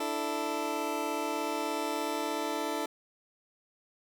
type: chord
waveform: 20% pulse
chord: D suspended second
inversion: none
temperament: just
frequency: 293.7 / 330.4 / 440.5 Hz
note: D4 / E4 / A4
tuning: 0 / +4 / +2 cents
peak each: -31 dBFS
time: 0-2.86 s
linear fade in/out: 5 ms
effects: none